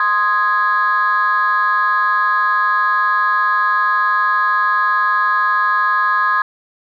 sine chord, Ab major, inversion first, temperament equal, 1046.5 / 1244.5 / 1661.2 Hz, C6 / Eb6 / Ab6, 0 / 0 / 0 cents, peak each -16 dBFS, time 0-6.42 s, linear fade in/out 2 ms, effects tanh soft clip ceiling -6 dBFS

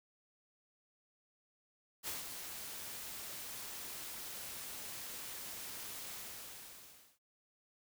white noise with ADSR envelope, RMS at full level -40 dBFS, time 2.03-7.19 s, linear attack 45 ms, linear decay 150 ms, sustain -6 dB, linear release 1100 ms, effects none

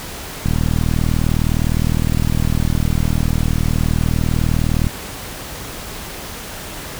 click train, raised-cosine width 5 ms, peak -5 dBFS, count 176, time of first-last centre 0.46-4.868 s, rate 39.7 Hz, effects pink hiss -30 dBFS RMS until 6.99 s

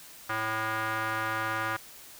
square tone with band-pass filter, 110.2 Hz, A2, 3 cents sharp, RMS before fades -31 dBFS, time 0.29-1.77 s, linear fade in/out 10 ms, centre 1400 Hz, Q 2.5, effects white hiss -49 dBFS RMS until 2.19 s

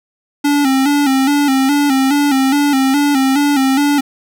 square tone with vibrato, 277.2 Hz, C#4, in tune, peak -11 dBFS, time 0.44-4.01 s, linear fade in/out 10 ms, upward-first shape square, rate 2.4 Hz, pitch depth 69 cents each way, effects none

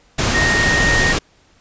sine tone in noise, 1858 Hz, A#6, 6 cents flat, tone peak -15 dBFS, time 0.34-1.13 s, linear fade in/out 10 ms, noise pink, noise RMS -17 dBFS, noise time 0.18-1.19 s, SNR -1 dB, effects pink hiss -54 dBFS RMS until 1.6 s + resampled to 16000 Hz

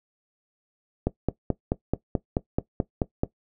click train, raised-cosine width 2 ms, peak -9 dBFS, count 11, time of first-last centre 1.07-3.235 s, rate 4.62 Hz, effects noise-tail reverb RT60 0.1 s tail -17 dB re dry

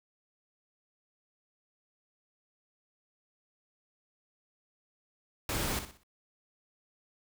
pink noise with echo, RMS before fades -33 dBFS, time 5.49-5.79 s, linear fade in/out 2 ms, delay 61 ms, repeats 4, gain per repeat -9 dB, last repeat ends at 6.034 s, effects none

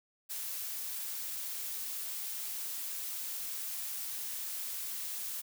blue noise, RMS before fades -39 dBFS, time 0.29-5.42 s, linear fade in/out 20 ms, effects none

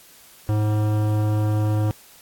sine tone with hard clipping, 106.2 Hz, G#2, 39 cents sharp, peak -20 dBFS, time 0.49-1.91 s, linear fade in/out 0 ms, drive 16 dB, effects white hiss -49 dBFS RMS until 2.21 s + AAC 64 kbps

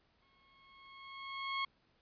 20% pulse tone with exponential growth, 1091 Hz, C#6, 28 cents flat, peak -28 dBFS, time 0.22-1.65 s, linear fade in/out 5 ms, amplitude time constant 310 ms, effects pink hiss -73 dBFS RMS until 2.01 s + resampled to 11025 Hz

